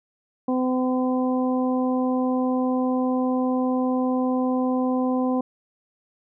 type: harmonic tone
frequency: 255 Hz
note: C4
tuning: 44 cents flat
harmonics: 1 / 2 / 3 / 4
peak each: -21 / -27 / -31 / -33 dBFS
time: 0.48-5.41 s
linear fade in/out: 5 ms
effects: none